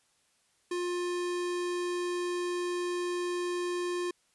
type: tone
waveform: square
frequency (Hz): 353.9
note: F4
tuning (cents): +23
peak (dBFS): -31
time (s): 0.71-4.11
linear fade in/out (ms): 5
effects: white hiss -70 dBFS RMS until 4.34 s + resampled to 24000 Hz